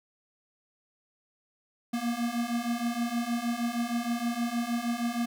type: beating tone pair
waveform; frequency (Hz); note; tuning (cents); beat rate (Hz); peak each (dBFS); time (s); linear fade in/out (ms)
square; 233.1 / 239.5; A#3 / A#3; 0 / +47; 6.4; -33 / -31; 1.93-5.26; 10
effects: none